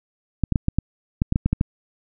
clicks, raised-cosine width 5 ms, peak -6 dBFS, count 11, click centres 0.437 / 0.523 / 0.558 / 0.684 / 0.786 / 1.219 / 1.324 / 1.359 / 1.46 / 1.53 / 1.611 s, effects none

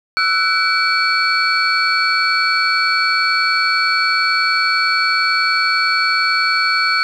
sine tone cluster, 1321 / 1490 / 2302 / 4411 Hz, E6 / F#6 / D7 / C#8, +3 / +12 / -35 / -9 cents, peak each -18 dBFS, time 0.17-7.03 s, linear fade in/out 0 ms, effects tanh soft clip ceiling -5 dBFS + 8-bit

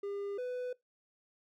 triangle tone pair in turn, 402.2 / 498.3 Hz, G4 / B4, +44 / +15 cents, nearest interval major third, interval 371 cents, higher second, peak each -34 / -33 dBFS, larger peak second, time 0.03-0.38 / 0.38-0.73 s, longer neither, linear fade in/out 5 ms, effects noise-tail reverb RT60 0.2 s tail -23 dB re dry

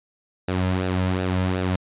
sawtooth tone with flanger, 92.3 Hz, F#2, 4 cents flat, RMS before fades -23 dBFS, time 0.48-1.76 s, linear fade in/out 5 ms, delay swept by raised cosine 0.92 to 2.72 ms, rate 2.7 Hz, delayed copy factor -0.55, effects resampled to 8000 Hz

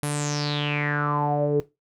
sawtooth tone with low-pass filter sweep, 146.83 Hz, D3, in tune, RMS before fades -24 dBFS, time 0.03-1.6 s, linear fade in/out 0 ms, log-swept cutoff 11000 to 410 Hz, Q 7.7, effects noise-tail reverb RT60 0.2 s tail -17 dB re dry

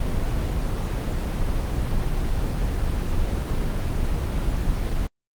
brown noise, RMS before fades -23 dBFS, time 0-5.07 s, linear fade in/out 5 ms, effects Opus 24 kbps

